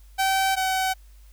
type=tone pair in turn; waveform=sawtooth; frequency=770 / 756.8 Hz; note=G5 / F#5; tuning=-31 / +39 cents; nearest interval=unison; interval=30 cents; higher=first; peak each=-16 / -18 dBFS; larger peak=first; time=0.18-0.56 / 0.56-0.94 s; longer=neither; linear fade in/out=20 ms; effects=added 50 Hz sine -46 dBFS peak until 1.32 s + white hiss -61 dBFS RMS until 1.32 s